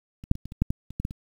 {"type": "clicks", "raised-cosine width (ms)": 5, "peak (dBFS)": [-28, -6, -23, -24, -26, -8, -13, -26, -16, -15, -25], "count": 11, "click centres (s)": [0.239, 0.314, 0.354, 0.456, 0.521, 0.62, 0.705, 0.906, 1, 1.051, 1.109], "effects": ["8-bit"]}